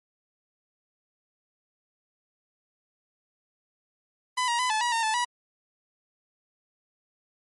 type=tone with pitch steps; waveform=sawtooth; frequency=1003 / 946 / 1004 / 867 / 963 / 914 / 874 / 971 Hz; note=B5 / A#5 / B5 / A5 / B5 / A#5 / A5 / B5; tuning=+26 / +25 / +28 / -26 / -44 / -34 / -12 / -30 cents; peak=-20 dBFS; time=4.37-5.25 s; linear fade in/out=10 ms; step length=110 ms; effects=MP3 48 kbps